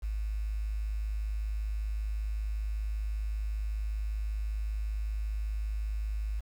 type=tone with quantisation; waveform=sine; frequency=52.6 Hz; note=G#1; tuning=23 cents sharp; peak=-30 dBFS; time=0.02-6.41 s; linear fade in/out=20 ms; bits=9; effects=none